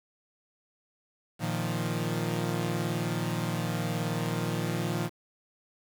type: chord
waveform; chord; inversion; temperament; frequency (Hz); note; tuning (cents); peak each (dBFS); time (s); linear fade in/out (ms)
sawtooth; Bb suspended fourth; none; equal; 116.54 / 155.56 / 174.61; Bb2 / Eb3 / F3; 0 / 0 / 0; -29; 1.39-5.1; 50
effects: 8-bit